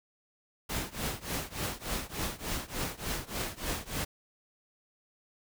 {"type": "noise with tremolo", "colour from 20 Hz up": "pink", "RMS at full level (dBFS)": -32, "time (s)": [0.69, 4.05], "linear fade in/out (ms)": 10, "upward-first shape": "triangle", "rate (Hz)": 3.4, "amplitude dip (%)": 95, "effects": []}